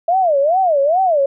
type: tone with vibrato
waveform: sine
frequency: 650 Hz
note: E5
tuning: 24 cents flat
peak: -11 dBFS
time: 0.08-1.26 s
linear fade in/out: 5 ms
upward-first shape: sine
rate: 2.4 Hz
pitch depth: 290 cents each way
effects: none